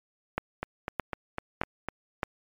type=two click trains; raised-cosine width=0.5 ms; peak=-16 / -12 dBFS; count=6 / 4; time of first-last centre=0.63-1.886 / 0.38-2.232 s; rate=3.98 / 1.62 Hz; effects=MP3 96 kbps